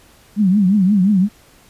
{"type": "tone with vibrato", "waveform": "sine", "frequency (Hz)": 196, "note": "G3", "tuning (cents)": 0, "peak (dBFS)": -10, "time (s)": [0.36, 1.29], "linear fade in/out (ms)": 50, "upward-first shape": "triangle", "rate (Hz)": 5.7, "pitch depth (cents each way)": 180, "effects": ["pink hiss -49 dBFS RMS until 1.69 s", "resampled to 32000 Hz"]}